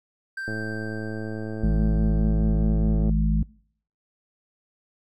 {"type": "tone with exponential decay", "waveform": "triangle", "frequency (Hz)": 1568, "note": "G6", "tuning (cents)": 0, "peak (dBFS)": -27, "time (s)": [0.37, 3.04], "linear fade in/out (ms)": 5, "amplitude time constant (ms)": 580}
{"type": "click train", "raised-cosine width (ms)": 2, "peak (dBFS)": -20, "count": 286, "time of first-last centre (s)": [0.48, 3.095], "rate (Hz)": 109}
{"type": "harmonic tone", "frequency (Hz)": 53.3, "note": "G#1", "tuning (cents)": 46, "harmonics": [1, 3, 4], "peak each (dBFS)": [-20, -25, -26], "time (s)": [1.63, 3.43], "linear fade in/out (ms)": 5}
{"effects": ["noise-tail reverb RT60 0.6 s tail -24 dB re dry"]}